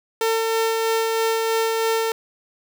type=tone with tremolo; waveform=sawtooth; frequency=450 Hz; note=A4; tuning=39 cents sharp; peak=-14 dBFS; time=0.21-2.12 s; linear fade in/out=2 ms; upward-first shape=sine; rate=3.1 Hz; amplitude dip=25%; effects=none